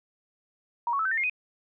sine tone with pitch steps, 947 / 1113.2 / 1308.7 / 1538.4 / 1808.5 / 2126 / 2499 Hz, A#5 / C#6 / E6 / G6 / A6 / C7 / D#7, +27 / +7 / -13 / -33 / +47 / +27 / +7 cents, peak -24 dBFS, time 0.87-1.297 s, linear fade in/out 2 ms, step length 61 ms, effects none

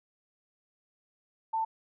sine tone, 891 Hz, A5, 22 cents sharp, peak -27 dBFS, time 1.53-1.65 s, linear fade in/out 10 ms, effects none

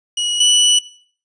sawtooth tone pair in turn, 2914 / 2958 Hz, F#7 / F#7, -27 / -1 cents, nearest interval unison, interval 26 cents, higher second, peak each -14 / -6 dBFS, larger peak second, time 0.17-0.4 / 0.4-0.79 s, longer second, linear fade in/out 5 ms, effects noise-tail reverb RT60 0.5 s tail -19 dB re dry + resampled to 22050 Hz

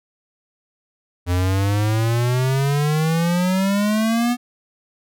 square exponential sweep, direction up, 87.31 to 247 Hz, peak -17 dBFS, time 1.26-4.37 s, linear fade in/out 50 ms, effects none

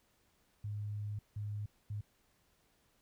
sine tone bursts at uneven times, 104.1 Hz, G#2, 5 cents sharp, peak -37 dBFS, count 3, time 0.64-1.19 / 1.36-1.66 / 1.9-2.01 s, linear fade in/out 5 ms, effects pink hiss -73 dBFS RMS until 3.01 s

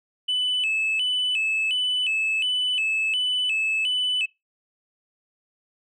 sine tone with vibrato, 2794 Hz, F7, in tune, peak -19 dBFS, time 0.28-4.26 s, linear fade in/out 10 ms, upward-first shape square, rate 1.4 Hz, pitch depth 120 cents each way, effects noise-tail reverb RT60 0.2 s tail -20 dB re dry + tanh soft clip ceiling -19 dBFS

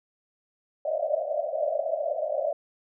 pink band-pass noise, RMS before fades -28 dBFS, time 0.85-2.53 s, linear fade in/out 5 ms, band 570 to 660 Hz, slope 96 dB/octave, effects none

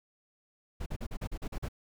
brown noise bursts, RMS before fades -35 dBFS, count 9, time 0.8-1.686 s, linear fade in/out 10 ms, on 62 ms, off 41 ms, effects none

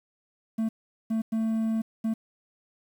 triangle tone bursts at uneven times, 222.8 Hz, A3, 22 cents sharp, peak -22 dBFS, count 4, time 0.58-0.69 / 1.1-1.22 / 1.32-1.82 / 2.04-2.14 s, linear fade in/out 10 ms, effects 9-bit

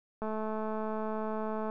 click train, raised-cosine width 1 ms, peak -23 dBFS, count 322, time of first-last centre 0.22-1.699 s, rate 217 Hz, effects none

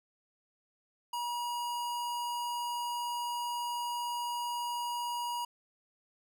square tone, 959 Hz, A#5, 49 cents sharp, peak -34 dBFS, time 1.13-5.45 s, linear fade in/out 5 ms, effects none

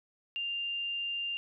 sine tone, 2794 Hz, F7, in tune, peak -32 dBFS, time 0.36-1.37 s, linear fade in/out 0 ms, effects none

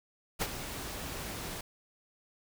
pink noise with ADSR envelope, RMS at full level -30 dBFS, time 0.39-1.61 s, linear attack 30 ms, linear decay 45 ms, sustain -10 dB, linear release 4 ms, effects none

